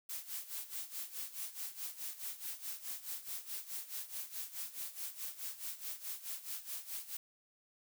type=noise with tremolo; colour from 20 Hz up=blue; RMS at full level=-41 dBFS; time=0.09-7.17 s; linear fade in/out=5 ms; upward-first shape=sine; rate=4.7 Hz; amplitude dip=80%; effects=none